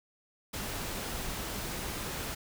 pink noise, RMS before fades -37 dBFS, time 0.53-2.35 s, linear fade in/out 10 ms, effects none

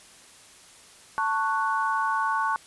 sine chord, F# minor, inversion first, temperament just, 888 / 1110 / 1480 Hz, A5 / C#6 / F#6, +16 / +2 / 0 cents, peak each -27 / -26 / -29 dBFS, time 1.18-2.56 s, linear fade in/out 0 ms, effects white hiss -51 dBFS RMS until 2.66 s + resampled to 24000 Hz

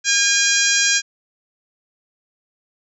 harmonic tone, 811 Hz, G#5, 41 cents flat, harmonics 2 / 3 / 4 / 5 / 6 / 7 / 8 / 9, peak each -20 / -23 / -24 / -25 / -24 / -21 / -22 / -24 dBFS, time 0.04-1.02 s, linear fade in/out 50 ms, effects none

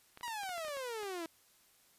clicks, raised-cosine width 0.3 ms, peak -34 dBFS, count 10, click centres 0.174 / 0.21 / 0.28 / 0.434 / 0.493 / 0.58 / 0.649 / 0.683 / 0.77 / 1.032 s
sawtooth exponential sweep, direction down, 987.8 to 321 Hz, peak -35 dBFS, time 0.23-1.26 s, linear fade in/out 2 ms
effects white hiss -67 dBFS RMS until 1.98 s + resampled to 32000 Hz

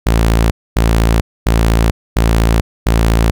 sawtooth tone bursts, 56 Hz, A1, 31 cents sharp, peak -5 dBFS, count 5, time 0.06-3.31 s, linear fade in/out 10 ms, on 450 ms, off 250 ms, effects none

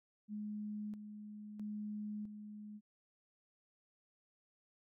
sine tone with tremolo, 210 Hz, G#3, 19 cents sharp, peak -40 dBFS, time 0.28-2.81 s, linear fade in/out 50 ms, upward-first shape square, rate 0.76 Hz, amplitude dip 55%, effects none

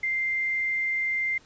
sine tone with quantisation, 2093 Hz, C7, in tune, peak -24 dBFS, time 0.03-1.38 s, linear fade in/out 5 ms, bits 9, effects pink hiss -56 dBFS RMS until 1.45 s + resampled to 16000 Hz

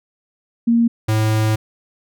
sine / square tone pair in turn, 233.1 / 109.03 Hz, A#3 / A2, 0 / -15 cents, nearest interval octave + minor second, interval 1315 cents, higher first, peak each -11 / -15 dBFS, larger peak first, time 0.67-0.88 / 1.08-1.56 s, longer second, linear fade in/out 10 ms, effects none

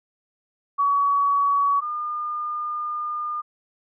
sine tone pair in turn, 1130 / 1211 Hz, C#6 / D#6, +33 / -47 cents, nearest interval minor second, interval 120 cents, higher second, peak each -17 / -25 dBFS, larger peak first, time 0.78-1.81 / 1.81-3.42 s, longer second, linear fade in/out 20 ms, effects none

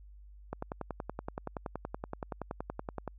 click train, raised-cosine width 1 ms, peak -22 dBFS, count 28, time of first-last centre 0.53-3.077 s, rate 10.6 Hz, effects added 50 Hz sine -50 dBFS peak until 3.18 s

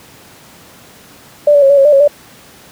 sine tone with pitch steps, 588 / 574 / 546 / 567 / 547 / 592 / 550 / 583 Hz, D5 / D5 / C#5 / C#5 / C#5 / D5 / C#5 / D5, +2 / -40 / -26 / +39 / -23 / +14 / -14 / -13 cents, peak -4 dBFS, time 1.47-2.078 s, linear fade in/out 5 ms, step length 76 ms, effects pink hiss -40 dBFS RMS until 2.71 s + high-pass 100 Hz 12 dB/octave

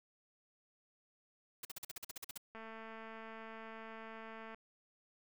white noise bursts, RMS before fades -45 dBFS, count 12, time 1.63-2.377 s, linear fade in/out 5 ms, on 21 ms, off 45 ms
click train, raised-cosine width 0.5 ms, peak -36 dBFS, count 446, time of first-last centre 2.55-4.546 s, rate 223 Hz
effects none

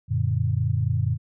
sine chord, Gb augmented, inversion none, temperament equal, 92.5 / 116.54 / 146.83 Hz, Gb2 / Bb2 / D3, 0 / 0 / 0 cents, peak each -25 / -23 / -27 dBFS, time 0.08-1.18 s, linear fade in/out 50 ms, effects none

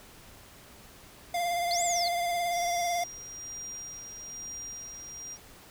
square tone with vibrato, 696 Hz, F5, 6 cents flat, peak -28 dBFS, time 1.34-3.04 s, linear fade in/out 5 ms, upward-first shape triangle, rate 18 Hz, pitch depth 35 cents each way
sine linear two-way sweep, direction up then down, 4108 to 7902 to 4108 Hz, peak -29 dBFS, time 1.71-2.08 s, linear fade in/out 0 ms, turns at 1.83 s
sine tone with tremolo, 5700 Hz, F8, 34 cents sharp, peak -37 dBFS, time 2.51-5.38 s, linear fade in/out 50 ms, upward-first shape sine, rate 1.1 Hz, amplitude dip 40%
effects pink hiss -52 dBFS RMS until 5.7 s

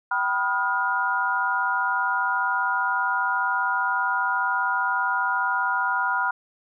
sine tone cluster, 773 / 982 / 1249 / 1424 Hz, G5 / B5 / D#6 / F6, -24 / -10 / +6 / +33 cents, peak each -30 / -25 / -32 / -24 dBFS, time 0.11-6.31 s, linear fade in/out 5 ms, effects none

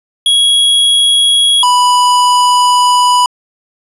square tone pair in turn, 3322 / 987.6 Hz, G#7 / B5, 0 / 0 cents, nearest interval octave + major sixth, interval 2100 cents, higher first, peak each -7 dBFS, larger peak neither, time 0.26-1.63 / 1.63-3.26 s, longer second, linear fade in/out 2 ms, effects resampled to 24000 Hz + 7-bit

